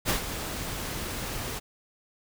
pink noise with ADSR envelope, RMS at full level -24 dBFS, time 0.05-1.6 s, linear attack 43 ms, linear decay 110 ms, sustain -10 dB, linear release 25 ms, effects none

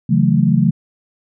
sine chord, F# minor seventh, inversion second, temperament equal, 138.59 / 164.81 / 185 / 220 Hz, C#3 / E3 / F#3 / A3, 0 / 0 / 0 / 0 cents, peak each -16 dBFS, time 0.09-0.71 s, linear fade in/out 10 ms, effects none

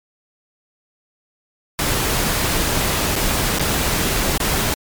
pink noise with dropouts, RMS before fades -19 dBFS, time 1.79-4.74 s, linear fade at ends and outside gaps 0 ms, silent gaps 3.155-3.162 / 3.586-3.595 / 4.376-4.402 s, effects MP3 96 kbps

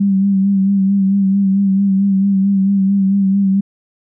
sine tone with vibrato, 195.7 Hz, G3, 3 cents flat, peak -10 dBFS, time 0-3.61 s, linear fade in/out 10 ms, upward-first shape sine, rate 4.5 Hz, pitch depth 38 cents each way, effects none

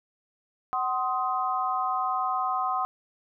sine chord, C diminished, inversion second, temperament just, 753.5 / 1046.5 / 1255.8 Hz, Gb5 / C6 / Eb6, +31 / 0 / +16 cents, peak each -29 dBFS, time 0.73-2.85 s, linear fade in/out 0 ms, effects none

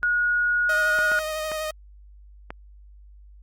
sine tone, 1448 Hz, F#6, 38 cents flat, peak -19 dBFS, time 0.03-1.19 s, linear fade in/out 0 ms
sawtooth tone with vibrato, 622.3 Hz, D#5, in tune, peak -23 dBFS, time 0.69-1.71 s, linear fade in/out 5 ms, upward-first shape triangle, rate 12 Hz, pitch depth 24 cents each way
clicks, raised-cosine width 0.5 ms, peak -18 dBFS, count 4, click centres 0.988 / 1.117 / 1.517 / 2.505 s
effects added 50 Hz sine -45 dBFS peak until 3.42 s + Opus 48 kbps

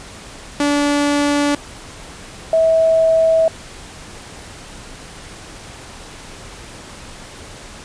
sawtooth / sine tone pair in turn, 289 / 648.8 Hz, D4 / E5, -28 / -28 cents, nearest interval octave + major second, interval 1400 cents, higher second, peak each -10 dBFS, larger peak neither, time 0.6-1.55 / 2.53-3.48 s, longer neither, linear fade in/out 2 ms, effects pink hiss -36 dBFS RMS until 7.84 s + resampled to 22050 Hz

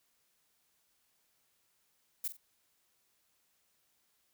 violet noise with echo, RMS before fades -35 dBFS, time 2.24-2.28 s, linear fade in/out 5 ms, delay 45 ms, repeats 2, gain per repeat -11 dB, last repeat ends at 2.37 s, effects white hiss -75 dBFS RMS until 4.33 s

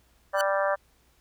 sawtooth tone with exponential growth, 1500 Hz, F#6, 23 cents sharp, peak -20 dBFS, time 0.33-0.41 s, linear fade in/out 1 ms, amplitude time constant 16 ms
harmonic tone, 196 Hz, G3, in tune, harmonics 3 / 4 / 5 / 6 / 7 / 8 / 9, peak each -25 / -32 / -33 / -31 / -36 / -33 / -36 dBFS, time 0.33-0.76 s, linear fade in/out 20 ms
effects added 60 Hz sine -65 dBFS peak until 1.2 s + pink hiss -65 dBFS RMS until 1.2 s

